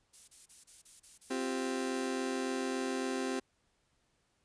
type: noise bursts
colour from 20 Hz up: violet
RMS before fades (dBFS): -49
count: 11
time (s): 0.13-2.08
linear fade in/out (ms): 10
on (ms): 150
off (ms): 30
type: chord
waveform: 35% pulse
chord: C suspended fourth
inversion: none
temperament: just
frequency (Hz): 261.6 / 348.8 / 392.4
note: C4 / F4 / G4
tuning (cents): 0 / -2 / +2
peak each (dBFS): -34 / -40 / -36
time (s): 1.3-3.4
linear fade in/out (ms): 10
effects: pink hiss -75 dBFS RMS until 4.44 s + resampled to 22050 Hz